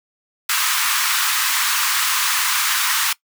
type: high-pass noise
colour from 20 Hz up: pink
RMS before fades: -19 dBFS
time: 0.49-3.13 s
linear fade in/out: 5 ms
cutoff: 1000 Hz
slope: 48 dB/octave
effects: noise-tail reverb RT60 0.1 s tail -21 dB re dry